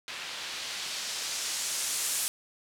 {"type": "noise with low-pass filter sweep", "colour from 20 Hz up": "blue", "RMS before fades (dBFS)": -34, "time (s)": [0.08, 2.28], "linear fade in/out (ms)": 0, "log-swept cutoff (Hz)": [2900, 10000], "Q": 0.97, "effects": []}